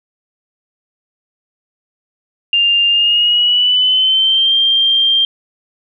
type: tone with pitch glide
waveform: sine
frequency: 2800 to 3179 Hz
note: F7 to G7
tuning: +4 to +24 cents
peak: -9 dBFS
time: 2.53-5.25 s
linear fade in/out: 2 ms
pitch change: +220 cents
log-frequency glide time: 2.89-4.54 s
effects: none